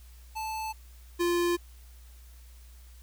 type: tone pair in turn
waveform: square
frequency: 876 / 347.6 Hz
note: A5 / F4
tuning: -8 / -8 cents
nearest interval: octave + major third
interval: 1600 cents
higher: first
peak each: -33 / -25 dBFS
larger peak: second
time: 0.35-0.73 / 1.19-1.57 s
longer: neither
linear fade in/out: 20 ms
effects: added 60 Hz sine -48 dBFS peak until 3.02 s + white hiss -60 dBFS RMS until 3.02 s